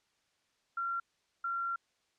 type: tone bursts at uneven times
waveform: sine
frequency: 1373 Hz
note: F6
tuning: 30 cents flat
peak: -32 dBFS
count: 2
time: 0.77-1 / 1.44-1.76 s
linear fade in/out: 5 ms
effects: white hiss -75 dBFS RMS until 2.18 s + low-pass 6000 Hz 12 dB/octave